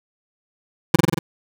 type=tone with echo; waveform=25% pulse; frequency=165 Hz; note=E3; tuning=2 cents sharp; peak=-4 dBFS; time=0.94-0.96 s; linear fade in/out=5 ms; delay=46 ms; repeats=5; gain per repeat=-2 dB; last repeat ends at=1.19 s; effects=none